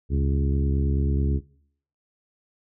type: harmonic tone with a mistuned harmonic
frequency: 69.3 Hz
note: C#2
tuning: in tune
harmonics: 1 / 2 / 3 / 4 / 5 / 6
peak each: -21 / -27 / -31 / -33 / -35 / -37 dBFS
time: 0.09-1.41 s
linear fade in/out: 50 ms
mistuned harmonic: 1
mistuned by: +110 cents
effects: noise-tail reverb RT60 0.6 s tail -21 dB re dry